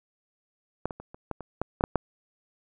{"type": "clicks", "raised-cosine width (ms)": 1, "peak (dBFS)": [-13, -22, -27, -29, -17, -24, -13, -13, -7, -8], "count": 10, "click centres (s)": [0.856, 0.908, 1, 1.145, 1.313, 1.407, 1.616, 1.809, 1.839, 1.957], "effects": []}